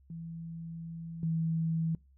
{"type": "tone pair in turn", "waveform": "sine", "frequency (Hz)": [165.4, 162.75], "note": ["E3", "E3"], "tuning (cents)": [6, -22], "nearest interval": "unison", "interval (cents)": 28, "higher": "first", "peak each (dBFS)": [-39, -28], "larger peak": "second", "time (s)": [[0.1, 1.23], [1.23, 1.95]], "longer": "first", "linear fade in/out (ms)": 2, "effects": ["noise-tail reverb RT60 0.3 s tail -25 dB re dry", "added 67 Hz sine -59 dBFS peak until 2.17 s"]}